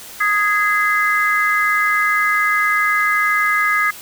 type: chord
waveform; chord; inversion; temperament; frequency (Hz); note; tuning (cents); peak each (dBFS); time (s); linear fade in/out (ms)
sine; Ab major; second; equal with one note detuned; 1244.5 / 1661.2 / 2056; Eb6 / Ab6 / C7; 0 / 0 / -31; -18; 0.2-3.91; 10
effects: white hiss -36 dBFS RMS until 4.01 s